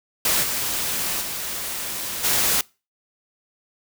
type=noise with level steps; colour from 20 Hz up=white; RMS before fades=-20 / -25 / -29 / -20 dBFS; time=0.25-2.61 s; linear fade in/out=2 ms; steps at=0.42 / 1.2 / 2.23 s; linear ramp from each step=20 ms; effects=noise-tail reverb RT60 0.3 s tail -24 dB re dry